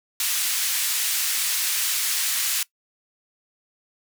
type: band-pass noise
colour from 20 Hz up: white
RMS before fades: -24 dBFS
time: 0.2-2.63 s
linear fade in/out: 2 ms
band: 1800 to 15000 Hz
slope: 12 dB/octave
effects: noise-tail reverb RT60 0.1 s tail -20 dB re dry